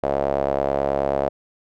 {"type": "tone with band-pass filter", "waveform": "sawtooth", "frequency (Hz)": 69.3, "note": "C#2", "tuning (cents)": 0, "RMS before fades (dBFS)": -22, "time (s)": [0.03, 1.29], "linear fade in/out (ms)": 5, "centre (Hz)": 610, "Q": 3.9, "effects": []}